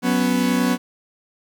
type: chord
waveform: 40% pulse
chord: F# suspended fourth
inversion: none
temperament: equal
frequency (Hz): 185 / 246.9 / 277.2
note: F#3 / B3 / C#4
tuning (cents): 0 / 0 / 0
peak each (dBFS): -22 / -18 / -23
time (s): 0.02-0.78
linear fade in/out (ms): 50
effects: 9-bit